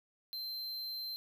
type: tone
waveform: square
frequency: 4115 Hz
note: C8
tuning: 30 cents flat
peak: -39 dBFS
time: 0.33-1.16 s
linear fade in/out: 0 ms
effects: none